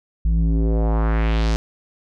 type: tone with low-pass filter sweep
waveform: square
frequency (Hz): 55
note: A1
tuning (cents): 0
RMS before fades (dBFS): -18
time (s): 0.25-1.56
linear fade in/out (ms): 0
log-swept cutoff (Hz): 110 to 6300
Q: 1.8
effects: none